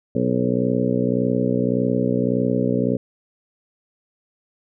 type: harmonic tone with a mistuned harmonic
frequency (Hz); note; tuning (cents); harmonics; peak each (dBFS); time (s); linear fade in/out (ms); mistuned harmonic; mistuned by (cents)
61.74; B1; 0; 2 / 3 / 4 / 5 / 6 / 7 / 8 / 9; -26 / -24 / -22 / -28 / -33 / -25 / -28 / -28; 0.15-2.97; 5; 9; -16
effects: none